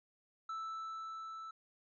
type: tone with level ramp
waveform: triangle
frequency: 1318.5 Hz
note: E6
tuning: in tune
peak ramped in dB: -37 to -43 dBFS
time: 0.49-1.51 s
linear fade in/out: 5 ms
effects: resampled to 16000 Hz